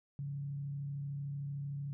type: tone with frequency modulation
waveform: sine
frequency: 141.2 Hz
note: C#3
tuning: 32 cents sharp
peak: -37 dBFS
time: 0.19-1.93 s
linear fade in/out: 0 ms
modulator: 33.3 Hz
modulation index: 0.28
effects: none